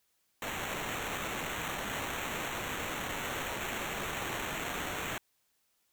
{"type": "noise with sample-and-hold", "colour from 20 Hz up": "violet", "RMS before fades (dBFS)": -37, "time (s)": [0.42, 5.18], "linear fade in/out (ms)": 2, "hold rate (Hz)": 4900, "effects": ["white hiss -75 dBFS RMS until 5.92 s"]}